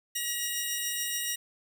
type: tone pair together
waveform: 10% pulse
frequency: 1907 / 2857 Hz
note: A#6 / F7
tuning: +39 / +39 cents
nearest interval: perfect fifth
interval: 700 cents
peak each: -24 dBFS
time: 0.15-1.36 s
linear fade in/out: 10 ms
effects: none